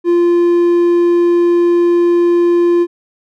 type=tone; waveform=triangle; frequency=346.6 Hz; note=F4; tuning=13 cents flat; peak=-6 dBFS; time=0.04-2.87 s; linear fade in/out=50 ms; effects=none